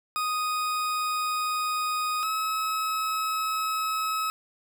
40% pulse tone pair in turn, 1244.5 / 1285.4 Hz, D#6 / E6, 0 / -44 cents, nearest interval minor second, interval 56 cents, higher second, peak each -25 dBFS, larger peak neither, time 0.16-2.23 / 2.23-4.3 s, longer neither, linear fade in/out 0 ms, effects none

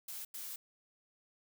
blue noise bursts at uneven times, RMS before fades -44 dBFS, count 2, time 0.08-0.25 / 0.34-0.56 s, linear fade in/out 5 ms, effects none

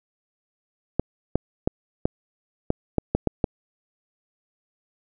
clicks, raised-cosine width 2 ms, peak -6 dBFS, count 9, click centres 0.996 / 1.356 / 1.675 / 2.055 / 2.704 / 2.983 / 3.15 / 3.273 / 3.442 s, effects none

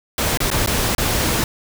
pink noise with dropouts, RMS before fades -19 dBFS, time 0.18-1.44 s, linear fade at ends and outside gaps 2 ms, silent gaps 0.374-0.403 / 0.503-0.513 / 0.662-0.673 / 0.95-0.981 s, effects none

